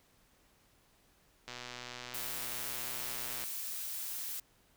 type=click train; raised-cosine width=0.2 ms; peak=-26 dBFS; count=242; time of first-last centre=1.48-3.439 s; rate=123 Hz
type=noise; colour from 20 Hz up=blue; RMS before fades=-40 dBFS; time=2.14-4.4 s; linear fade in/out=5 ms
effects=pink hiss -68 dBFS RMS until 4.76 s